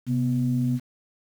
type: tone pair together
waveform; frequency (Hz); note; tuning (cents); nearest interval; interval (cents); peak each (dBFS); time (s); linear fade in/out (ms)
sine; 130.3 / 246; C3 / B3; -7 / -7; major seventh; 1100; -23; 0.06-0.8; 50
effects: tanh soft clip ceiling -13 dBFS + 8-bit